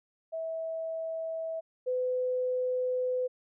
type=tone pair in turn; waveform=sine; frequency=650 / 504.9 Hz; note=E5 / B4; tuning=-24 / +38 cents; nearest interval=major third; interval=438 cents; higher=first; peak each=-32 / -27 dBFS; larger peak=second; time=0.32-1.61 / 1.86-3.28 s; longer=second; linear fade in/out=20 ms; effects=none